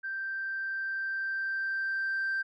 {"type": "tone with level ramp", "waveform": "sine", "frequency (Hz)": 1568, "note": "G6", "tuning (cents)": 0, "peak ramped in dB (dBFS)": [-32, -26], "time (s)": [0.03, 2.43], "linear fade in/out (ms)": 20, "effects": ["tanh soft clip ceiling -26 dBFS"]}